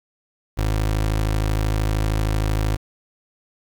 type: tone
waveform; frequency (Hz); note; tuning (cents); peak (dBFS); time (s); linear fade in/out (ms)
25% pulse; 53; G#1; +36; -15; 0.57-2.77; 20
effects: 8-bit